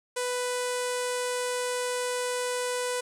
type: tone with low-pass filter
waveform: sawtooth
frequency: 495.7 Hz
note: B4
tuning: 6 cents sharp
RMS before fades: -30 dBFS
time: 0.16-3.01 s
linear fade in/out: 10 ms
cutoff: 9200 Hz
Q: 2.9
effects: 10-bit